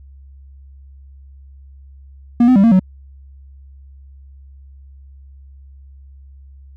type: tone with pitch steps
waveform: triangle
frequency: 238.8 / 254.5 / 196.3 / 229.9 / 186.5 Hz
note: A#3 / C4 / G3 / A#3 / F#3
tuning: +42 / -48 / +3 / -24 / +14 cents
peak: -5 dBFS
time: 2.4-2.795 s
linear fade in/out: 5 ms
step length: 79 ms
effects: added 68 Hz sine -38 dBFS peak until 6.76 s